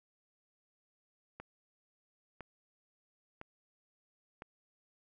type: click train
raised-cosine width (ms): 0.5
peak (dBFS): -30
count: 4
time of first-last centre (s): 1.4-4.421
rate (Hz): 0.993
effects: none